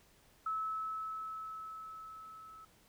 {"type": "tone with level ramp", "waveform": "sine", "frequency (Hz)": 1300, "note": "E6", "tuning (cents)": -24, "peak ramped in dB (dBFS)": [-33, -51], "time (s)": [0.46, 2.65], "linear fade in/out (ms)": 5, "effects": ["pink hiss -66 dBFS RMS until 2.88 s"]}